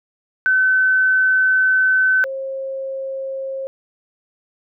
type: tone pair in turn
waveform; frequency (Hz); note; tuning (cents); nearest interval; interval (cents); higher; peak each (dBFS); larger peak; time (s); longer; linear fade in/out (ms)
sine; 1522 / 536.1; F#6 / C5; +48 / +42; octave + tritone; 1806; first; -12 / -23; first; 0.46-2.24 / 2.24-3.67; first; 0
effects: none